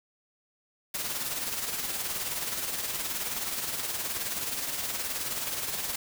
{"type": "noise with tremolo", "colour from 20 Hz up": "white", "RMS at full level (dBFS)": -31, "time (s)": [0.94, 5.96], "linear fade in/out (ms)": 5, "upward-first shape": "sine", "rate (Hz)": 19, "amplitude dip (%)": 45, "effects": []}